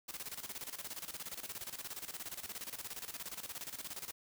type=noise with tremolo; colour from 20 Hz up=white; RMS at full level=-43 dBFS; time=0.08-4.12 s; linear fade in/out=10 ms; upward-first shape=square; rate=17 Hz; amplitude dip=75%; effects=none